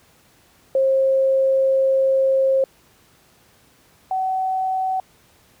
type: tone pair in turn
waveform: sine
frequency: 534 / 755.2 Hz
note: C5 / F#5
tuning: +35 / +35 cents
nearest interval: tritone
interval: 600 cents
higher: second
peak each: -14 / -19 dBFS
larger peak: first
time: 0.75-2.64 / 4.11-5 s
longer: first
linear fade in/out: 2 ms
effects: pink hiss -55 dBFS RMS until 5.6 s + high-pass 60 Hz 12 dB/octave